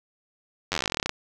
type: slowing click train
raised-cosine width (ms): 0.2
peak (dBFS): -8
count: 20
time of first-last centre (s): 0.72-1.094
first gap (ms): 10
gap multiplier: 1.07
effects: none